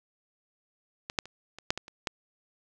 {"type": "clicks", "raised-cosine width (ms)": 0.2, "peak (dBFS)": [-18, -8, -28, -26, -7, -17, -28, -12], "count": 8, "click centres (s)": [1.099, 1.188, 1.256, 1.586, 1.705, 1.776, 1.881, 2.072], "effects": []}